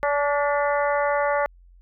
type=harmonic tone with a mistuned harmonic; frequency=287.8 Hz; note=D4; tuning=35 cents flat; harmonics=2 / 3 / 4 / 5 / 6 / 7; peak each=-22 / -26 / -28 / -30 / -32 / -33 dBFS; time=0.03-1.46 s; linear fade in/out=0 ms; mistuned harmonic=6; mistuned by=+46 cents; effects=added 44 Hz sine -48 dBFS peak until 1.81 s